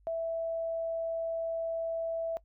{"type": "tone", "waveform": "sine", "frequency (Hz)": 659.3, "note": "E5", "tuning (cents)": 0, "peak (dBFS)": -30, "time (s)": [0.07, 2.37], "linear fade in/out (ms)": 0, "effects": ["noise-tail reverb RT60 0.1 s tail -22 dB re dry", "added 50 Hz sine -60 dBFS peak until 2.44 s"]}